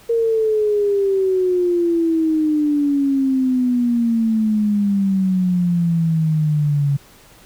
sine exponential sweep, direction down, 466.2 to 139.7 Hz, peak -14 dBFS, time 0.09-6.97 s, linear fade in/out 10 ms, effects pink hiss -47 dBFS RMS until 7.45 s

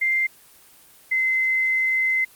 sine tone pair in turn, 2093 / 2059 Hz, C7 / C7, 0 / -28 cents, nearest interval unison, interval 28 cents, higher first, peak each -18 dBFS, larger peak neither, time 0.01-0.27 / 1.11-2.25 s, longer second, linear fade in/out 10 ms, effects white hiss -51 dBFS RMS until 2.35 s + Opus 24 kbps

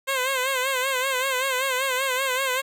10% pulse tone with vibrato, 523.3 Hz, C5, in tune, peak -14 dBFS, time 0.07-2.62 s, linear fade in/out 20 ms, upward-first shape sine, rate 5.2 Hz, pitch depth 77 cents each way, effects none

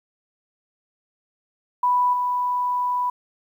sine tone with level steps, 987.8 Hz, B5, in tune, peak -16 / -20 dBFS, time 1.83-3.1 s, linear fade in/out 5 ms, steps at 2.13 s, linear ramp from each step 5 ms, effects 9-bit

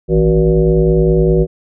sine tone with frequency modulation, 267.4 Hz, C4, 38 cents sharp, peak -8 dBFS, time 0.08-1.47 s, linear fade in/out 50 ms, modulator 105 Hz, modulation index 2.2, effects none

